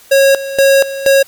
square tone with tremolo, 547 Hz, C#5, 23 cents flat, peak -6 dBFS, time 0.11-1.23 s, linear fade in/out 10 ms, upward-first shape square, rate 2.1 Hz, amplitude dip 80%, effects white hiss -42 dBFS RMS until 1.27 s + MP3 96 kbps

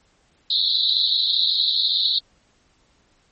pink band-pass noise, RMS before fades -20 dBFS, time 0.5-2.19 s, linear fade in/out 5 ms, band 3700 to 4200 Hz, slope 96 dB/octave, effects pink hiss -61 dBFS RMS until 3.31 s + MP3 32 kbps

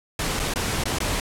pink noise with dropouts, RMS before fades -25 dBFS, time 0.19-1.2 s, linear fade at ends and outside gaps 2 ms, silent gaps 0.394-0.398 / 0.538-0.558 / 0.838-0.855 / 0.986-1.003 s, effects low-pass 11000 Hz 12 dB/octave

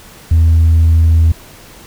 triangle tone with tanh clipping, 81.5 Hz, E2, 19 cents flat, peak -6 dBFS, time 0.31-1.32 s, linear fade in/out 5 ms, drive 6 dB, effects pink hiss -38 dBFS RMS until 1.86 s

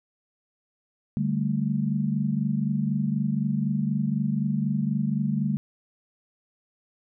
sine chord, D suspended fourth, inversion none, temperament equal, 146.83 / 196 / 220 Hz, D3 / G3 / A3, 0 / 0 / 0 cents, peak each -27 dBFS, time 1.17-5.57 s, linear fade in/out 0 ms, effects none

